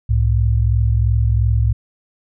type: tone pair together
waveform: sine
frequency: 65.41 / 108.28 Hz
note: C2 / A2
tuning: 0 / -27 cents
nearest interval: major sixth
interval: 873 cents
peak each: -15 dBFS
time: 0.09-1.73 s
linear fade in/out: 10 ms
effects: none